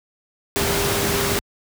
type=tone in noise; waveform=sine; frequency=400.2 Hz; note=G4; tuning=36 cents sharp; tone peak=-25 dBFS; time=0.56-1.39 s; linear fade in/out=0 ms; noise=pink; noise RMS=-21 dBFS; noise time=0.56-1.39 s; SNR=-7 dB; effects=high-pass 60 Hz 12 dB/octave